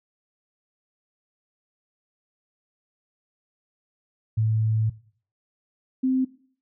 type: tone pair in turn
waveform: sine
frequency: 110 / 260 Hz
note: A2 / C4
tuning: 0 / -11 cents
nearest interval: octave + minor third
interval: 1489 cents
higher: second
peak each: -19 dBFS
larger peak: neither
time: 4.37-4.9 / 6.03-6.25 s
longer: first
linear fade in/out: 10 ms
effects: noise-tail reverb RT60 0.5 s tail -19 dB re dry